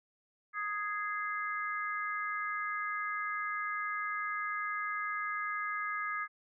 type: harmonic tone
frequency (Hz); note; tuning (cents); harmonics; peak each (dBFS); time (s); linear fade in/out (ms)
415.3; G#4; 0; 3 / 4 / 5; -36 / -38 / -40; 0.53-6.28; 50
effects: none